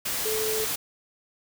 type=tone in noise; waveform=sine; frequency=435.6 Hz; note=A4; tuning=17 cents flat; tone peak=-27 dBFS; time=0.25-0.65 s; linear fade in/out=10 ms; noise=white; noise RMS=-29 dBFS; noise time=0.05-0.76 s; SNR=-1 dB; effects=none